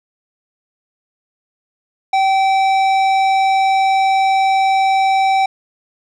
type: tone with tanh clipping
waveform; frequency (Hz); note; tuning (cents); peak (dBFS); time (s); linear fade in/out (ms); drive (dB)
sine; 772; G5; -27; -13; 2.13-5.46; 5; 13
effects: none